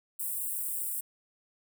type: high-pass noise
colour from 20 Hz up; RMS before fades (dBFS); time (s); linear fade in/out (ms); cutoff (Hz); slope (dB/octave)
white; -34; 0.19-1.01; 10; 7900; 96
effects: none